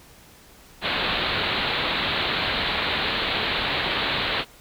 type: low-pass noise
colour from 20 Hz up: white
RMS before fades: -25 dBFS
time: 0.81-4.45 s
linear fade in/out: 50 ms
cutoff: 4200 Hz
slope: 96 dB/octave
effects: pink hiss -50 dBFS RMS until 4.6 s